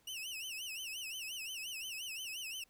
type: tone with vibrato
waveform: sawtooth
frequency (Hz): 2794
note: F7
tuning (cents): 0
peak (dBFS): -38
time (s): 0.07-2.64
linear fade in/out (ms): 5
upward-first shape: sine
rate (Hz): 5.7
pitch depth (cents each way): 170
effects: pink hiss -71 dBFS RMS until 2.69 s